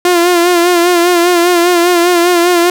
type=tone with vibrato; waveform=sawtooth; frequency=349.4 Hz; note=F4; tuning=1 cent sharp; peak=-3 dBFS; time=0.05-2.7 s; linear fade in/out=2 ms; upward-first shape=sine; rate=5 Hz; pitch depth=49 cents each way; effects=none